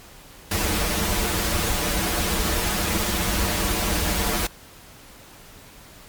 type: noise with comb filter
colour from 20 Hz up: pink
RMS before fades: -23 dBFS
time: 0.51-4.47 s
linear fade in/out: 5 ms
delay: 7.6 ms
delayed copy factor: -0.85
effects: pink hiss -46 dBFS RMS until 6.08 s + MP3 96 kbps